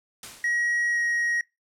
white noise with exponential decay, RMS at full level -36 dBFS, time 0.23-0.79 s, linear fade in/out 2 ms, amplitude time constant 120 ms
triangle tone with pitch glide, 1902 to 1888.9 Hz, A#6 to A#6, +34 to +22 cents, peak -21 dBFS, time 0.44-1.41 s, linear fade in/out 2 ms, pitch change -12 cents, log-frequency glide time 0.91-0.99 s
effects noise-tail reverb RT60 0.2 s tail -22 dB re dry + low-pass 10000 Hz 12 dB/octave

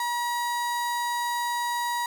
35% pulse tone, 958 Hz, A#5, 47 cents sharp, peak -24 dBFS, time 0-2.06 s, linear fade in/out 2 ms, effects none

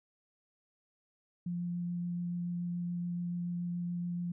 sine tone with vibrato, 174.61 Hz, F3, in tune, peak -33 dBFS, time 1.46-4.32 s, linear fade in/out 5 ms, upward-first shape sine, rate 7 Hz, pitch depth 8 cents each way, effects none

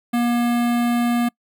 square tone with notch filter, 238.8 Hz, A#3, 42 cents sharp, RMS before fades -19 dBFS, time 0.13-1.29 s, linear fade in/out 10 ms, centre 5700 Hz, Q 0.98, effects noise-tail reverb RT60 0.1 s tail -26 dB re dry

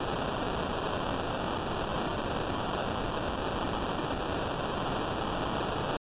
violet noise with sample-and-hold, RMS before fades -32 dBFS, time 0-5.97 s, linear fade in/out 5 ms, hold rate 2100 Hz, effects resampled to 8000 Hz

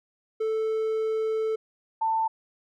triangle / sine tone pair in turn, 440 / 891.5 Hz, A4 / A5, 0 / +22 cents, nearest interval octave, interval 1222 cents, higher second, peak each -22 dBFS, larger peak neither, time 0.4-1.56 / 2.01-2.28 s, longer first, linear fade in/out 10 ms, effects none

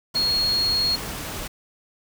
sine tone in noise, 4300 Hz, C8, 47 cents sharp, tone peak -19 dBFS, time 0.15-0.96 s, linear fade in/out 10 ms, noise pink, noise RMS -32 dBFS, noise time 0.14-1.48 s, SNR +10 dB, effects none

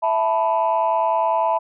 sine chord, E suspended fourth, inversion none, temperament just, 659.3 / 879 / 988.9 Hz, E5 / A5 / B5, 0 / -2 / +2 cents, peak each -20 dBFS, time 0.02-1.59 s, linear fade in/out 20 ms, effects tanh soft clip ceiling -10 dBFS

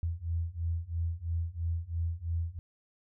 sine beating tone pair, 82.3 / 85.3 Hz, E2 / F2, -2 / -40 cents, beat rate 3 Hz, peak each -34 / -33 dBFS, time 0.03-2.59 s, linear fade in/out 0 ms, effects none

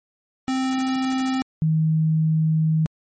square / sine tone pair in turn, 261.6 / 158.18 Hz, C4 / D#3, 0 / +29 cents, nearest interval major sixth, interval 871 cents, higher first, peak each -21 / -16 dBFS, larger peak second, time 0.48-1.42 / 1.62-2.86 s, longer second, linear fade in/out 0 ms, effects MP3 32 kbps

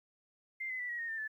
sine tone with pitch steps, 2093 / 2030 / 1968.7 / 1909.3 / 1851.8 / 1795.9 / 1741.8 Hz, C7 / B6 / B6 / A#6 / A#6 / A6 / A6, 0 / +47 / -6 / +41 / -12 / +35 / -18 cents, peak -36 dBFS, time 0.6-1.279 s, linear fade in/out 10 ms, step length 97 ms, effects 12-bit

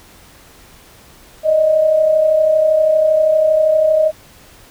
sine tone pair together, 594 / 626.6 Hz, D5 / D#5, +20 / +12 cents, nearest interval minor second, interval 92 cents, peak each -19 / -10 dBFS, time 1.43-4.12 s, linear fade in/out 50 ms, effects pink hiss -44 dBFS RMS until 4.7 s

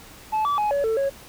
sine tone with pitch steps, 866 / 1153 / 840 / 566 / 445.7 / 551 Hz, A5 / D6 / G#5 / C#5 / A4 / C#5, -28 / -32 / +19 / +36 / +22 / -11 cents, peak -17 dBFS, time 0.32-1.1 s, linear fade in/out 20 ms, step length 130 ms, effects tanh soft clip ceiling -19 dBFS + pink hiss -45 dBFS RMS until 1.28 s

